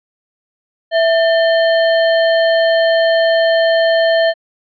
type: tone with sample-and-hold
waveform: sine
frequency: 659.3 Hz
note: E5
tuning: in tune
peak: -9 dBFS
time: 0.91-4.34 s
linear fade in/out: 50 ms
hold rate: 2450 Hz
effects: resampled to 11025 Hz